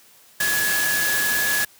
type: tone in noise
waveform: sine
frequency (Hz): 1688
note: G#6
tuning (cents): +28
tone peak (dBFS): -21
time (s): 0.4-1.65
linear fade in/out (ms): 5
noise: white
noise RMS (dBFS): -24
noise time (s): 0.4-1.65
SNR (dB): 0
effects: white hiss -52 dBFS RMS until 1.79 s + high-pass 80 Hz 12 dB/octave